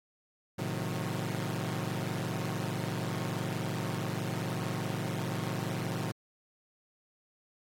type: chord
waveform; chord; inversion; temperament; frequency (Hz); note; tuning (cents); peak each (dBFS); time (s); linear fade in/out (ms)
sawtooth; A diminished seventh; none; equal with one note detuned; 110 / 130.81 / 155.56 / 181.71; A2 / C3 / Eb3 / Gb3; 0 / 0 / 0 / -31; -34; 0.58-6.12; 10
effects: AAC 48 kbps